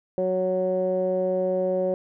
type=tone with low-pass filter; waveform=15% pulse; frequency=185 Hz; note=F#3; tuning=in tune; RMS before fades=-24 dBFS; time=0.18-1.94 s; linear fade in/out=0 ms; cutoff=530 Hz; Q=4.6; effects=none